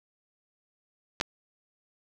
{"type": "clicks", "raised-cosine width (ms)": 0.2, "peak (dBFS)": [-16, -8], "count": 2, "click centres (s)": [1.201, 1.211], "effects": []}